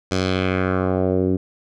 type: tone with low-pass filter sweep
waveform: 10% pulse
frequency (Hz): 93.1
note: F#2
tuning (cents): +11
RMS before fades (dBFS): -20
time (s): 0.11-1.37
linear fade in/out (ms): 5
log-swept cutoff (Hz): 6200 to 300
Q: 1.8
effects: none